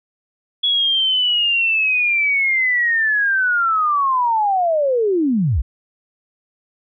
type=linear sweep; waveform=sine; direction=down; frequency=3382 to 46.6 Hz; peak=-14 dBFS; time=0.63-5.62 s; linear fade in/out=10 ms; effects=none